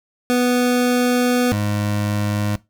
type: tone pair in turn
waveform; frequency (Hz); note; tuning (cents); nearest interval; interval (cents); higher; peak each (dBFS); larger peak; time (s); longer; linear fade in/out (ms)
25% pulse; 246.9 / 103.81; B3 / G#2; 0 / 0; octave + minor third; 1500; first; -11 / -15; first; 0.3-1.52 / 1.52-2.56; first; 0
effects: noise-tail reverb RT60 0.2 s tail -19 dB re dry